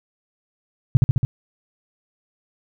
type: tone with echo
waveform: sine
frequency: 126.8 Hz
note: B2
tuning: 46 cents sharp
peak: -7 dBFS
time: 0.95-0.97 s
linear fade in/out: 0 ms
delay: 70 ms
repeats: 4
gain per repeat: -2 dB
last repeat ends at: 1.25 s
effects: none